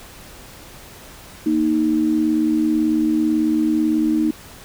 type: tone pair together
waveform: sine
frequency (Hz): 233.1 / 311.2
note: A#3 / D#4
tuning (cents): 0 / 0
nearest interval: perfect fourth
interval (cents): 500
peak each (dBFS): -21 / -16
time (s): 1.46-4.31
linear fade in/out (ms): 5
effects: pink hiss -41 dBFS RMS until 4.64 s